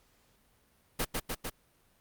pink noise with echo, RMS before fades -30 dBFS, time 0.99-1.05 s, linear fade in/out 10 ms, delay 150 ms, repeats 3, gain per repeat -2 dB, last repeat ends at 1.5 s, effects pink hiss -68 dBFS RMS until 2 s + Opus 48 kbps

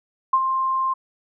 sine tone with ADSR envelope, 1054 Hz, C6, 12 cents sharp, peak -12 dBFS, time 0.33-0.94 s, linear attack 6 ms, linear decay 55 ms, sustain -7 dB, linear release 13 ms, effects none

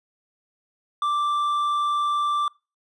sine tone with hard clipping, 1174.7 Hz, D6, in tune, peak -22 dBFS, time 1.02-2.48 s, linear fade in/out 2 ms, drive 5 dB, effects noise-tail reverb RT60 0.3 s tail -25 dB re dry + resampled to 24000 Hz

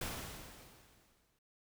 pink noise with exponential decay, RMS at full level -39 dBFS, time 0.01-1.39 s, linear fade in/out 5 ms, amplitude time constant 300 ms, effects none

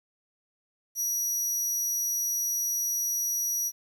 sawtooth tone, 5800 Hz, F#8, 35 cents flat, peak -24 dBFS, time 0.95-3.72 s, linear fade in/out 50 ms, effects 10-bit

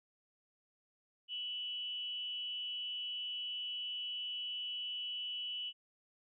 sine tone with frequency modulation, 2960 Hz, F#7, in tune, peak -38 dBFS, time 1.28-5.73 s, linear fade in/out 50 ms, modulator 263 Hz, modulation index 0.35, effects none

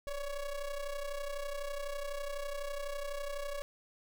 square ring-modulated tone, 279 Hz, C#4, 11 cents sharp, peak -34 dBFS, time 0.07-3.62 s, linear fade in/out 0 ms, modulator 295 Hz, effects none

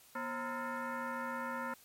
sine tone with frequency modulation, 240.6 Hz, B3, 45 cents flat, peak -36 dBFS, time 0.15-1.74 s, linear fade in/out 5 ms, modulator 388 Hz, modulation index 3.9, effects white hiss -61 dBFS RMS until 1.84 s + MP3 64 kbps

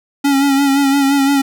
square tone with vibrato, 277.2 Hz, C#4, in tune, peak -11 dBFS, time 0.24-1.42 s, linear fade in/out 10 ms, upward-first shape sine, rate 5.8 Hz, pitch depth 39 cents each way, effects none

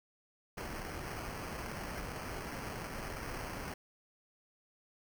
pink noise with sample-and-hold, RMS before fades -42 dBFS, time 0.57-3.74 s, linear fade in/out 5 ms, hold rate 3675 Hz, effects none

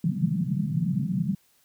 pink band-pass noise, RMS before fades -26 dBFS, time 0.04-1.35 s, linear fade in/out 2 ms, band 140 to 200 Hz, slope 48 dB/octave, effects white hiss -64 dBFS RMS until 1.64 s

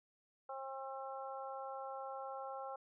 harmonic tone, 268.1 Hz, C4, 42 cents sharp, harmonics 2 / 3 / 4 / 5, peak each -47 / -46 / -51 / -51 dBFS, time 0.49-2.76 s, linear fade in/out 5 ms, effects none

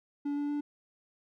triangle tone with pitch steps, 287.3 / 289.6 / 292 Hz, D4 / D4 / D4, -38 / -24 / -10 cents, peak -28 dBFS, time 0.25-0.61 s, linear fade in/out 10 ms, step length 120 ms, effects none

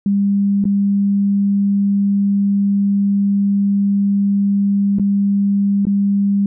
sine tone with dropouts, 200 Hz, G3, 35 cents sharp, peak -12 dBFS, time 0.06-6.46 s, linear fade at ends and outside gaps 2 ms, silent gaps 0.642-0.653 / 4.986-4.996 / 5.853-5.868 s, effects none

